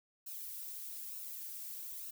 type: noise with flanger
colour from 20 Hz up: violet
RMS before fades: -45 dBFS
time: 0.26-2.11 s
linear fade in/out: 10 ms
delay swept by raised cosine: 0.73 to 2.63 ms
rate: 1.1 Hz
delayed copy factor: +0.55
effects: none